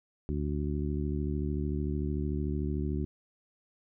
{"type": "harmonic tone", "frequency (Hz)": 73.42, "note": "D2", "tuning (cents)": 0, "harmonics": [1, 2, 3, 4, 5], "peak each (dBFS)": [-32, -35, -37, -38, -39], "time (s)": [0.29, 3.05], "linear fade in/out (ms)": 0, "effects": []}